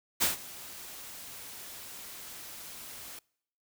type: noise with ADSR envelope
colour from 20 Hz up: white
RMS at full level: -25 dBFS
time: 0.2-3.19 s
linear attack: 23 ms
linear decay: 140 ms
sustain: -20 dB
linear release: 3 ms
effects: noise-tail reverb RT60 0.7 s tail -26 dB re dry